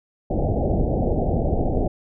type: low-pass noise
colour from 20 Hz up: pink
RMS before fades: -21 dBFS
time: 0.3-1.88 s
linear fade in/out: 5 ms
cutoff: 780 Hz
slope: 96 dB/octave
effects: none